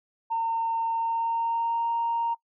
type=tone with pitch glide; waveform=sine; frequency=912 to 929 Hz; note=A#5 to A#5; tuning=-38 to -6 cents; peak=-23 dBFS; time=0.3-2.35 s; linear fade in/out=20 ms; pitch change=+32 cents; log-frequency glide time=0.9-1.89 s; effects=noise-tail reverb RT60 0.1 s tail -21 dB re dry + tanh soft clip ceiling -19 dBFS